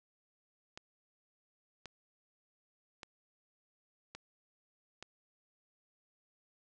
clicks, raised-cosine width 0.2 ms, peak -28 dBFS, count 5, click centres 0.775 / 1.857 / 3.032 / 4.15 / 5.026 s, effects resampled to 22050 Hz

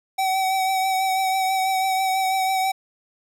square tone with vibrato, 761 Hz, F#5, 48 cents sharp, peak -20 dBFS, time 0.18-2.72 s, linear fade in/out 10 ms, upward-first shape triangle, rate 6.1 Hz, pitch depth 26 cents each way, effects none

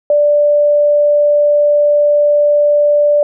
sine tone, 587.3 Hz, D5, in tune, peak -7 dBFS, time 0.1-3.23 s, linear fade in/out 2 ms, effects none

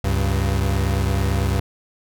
35% pulse tone pair together, 69.1 / 98.07 Hz, C#2 / G2, -5 / +1 cents, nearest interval tritone, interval 606 cents, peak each -19 dBFS, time 0.04-1.6 s, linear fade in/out 5 ms, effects none

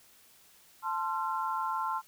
sine chord, F major, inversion first, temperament equal with one note detuned, 880 / 1046.5 / 1363.4 Hz, A5 / C6 / F6, 0 / 0 / -42 cents, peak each -34 / -33 / -36 dBFS, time 0.82-2.02 s, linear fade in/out 50 ms, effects white hiss -60 dBFS RMS until 2.07 s

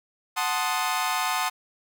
sawtooth chord, F# diminished seventh, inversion none, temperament equal, 740 / 880 / 1046.5 / 1244.5 Hz, F#5 / A5 / C6 / Eb6, 0 / 0 / 0 / 0 cents, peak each -26 dBFS, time 0.36-1.5 s, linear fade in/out 20 ms, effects none

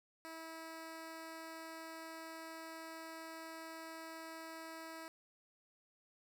10% pulse tone, 324.3 Hz, E4, 28 cents flat, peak -39 dBFS, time 0.25-5.08 s, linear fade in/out 0 ms, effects none

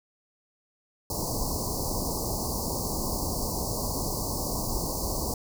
pink band-stop noise, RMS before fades -30 dBFS, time 1.1-5.34 s, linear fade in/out 2 ms, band 1100 to 4400 Hz, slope 96 dB/octave, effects none

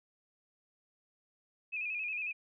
sine tone with vibrato, 2501 Hz, D#7, 8 cents sharp, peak -34 dBFS, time 1.72-2.33 s, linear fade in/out 20 ms, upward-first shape square, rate 11 Hz, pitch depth 52 cents each way, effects none

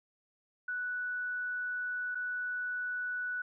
sine tone with dropouts, 1480 Hz, F#6, in tune, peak -33 dBFS, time 0.68-3.42 s, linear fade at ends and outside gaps 5 ms, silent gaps 2.148-2.153 s, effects none

